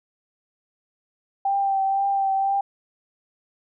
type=tone with vibrato; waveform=sine; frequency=784 Hz; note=G5; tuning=in tune; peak=-19 dBFS; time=1.45-2.61 s; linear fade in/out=5 ms; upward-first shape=triangle; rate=2 Hz; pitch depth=26 cents each way; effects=none